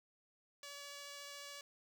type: tone with vibrato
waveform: 5% pulse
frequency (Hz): 570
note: C#5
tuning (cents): +48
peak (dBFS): -37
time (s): 0.63-1.61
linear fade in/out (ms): 2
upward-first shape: triangle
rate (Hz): 14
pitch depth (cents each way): 10
effects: none